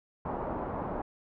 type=low-pass noise; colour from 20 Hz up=white; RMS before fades=-35 dBFS; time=0.25-1.02 s; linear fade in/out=5 ms; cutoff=960 Hz; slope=24 dB/octave; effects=none